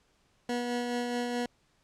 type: tone with tremolo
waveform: 20% pulse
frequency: 242.4 Hz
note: B3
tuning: 32 cents flat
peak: -24 dBFS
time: 0.49-1.46 s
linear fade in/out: 2 ms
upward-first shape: sine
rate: 4.7 Hz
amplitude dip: 30%
effects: pink hiss -69 dBFS RMS until 1.83 s + low-pass 8000 Hz 12 dB/octave